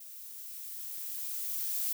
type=noise with level ramp; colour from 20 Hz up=violet; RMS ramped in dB=-48 to -32 dBFS; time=0-1.93 s; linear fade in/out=5 ms; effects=none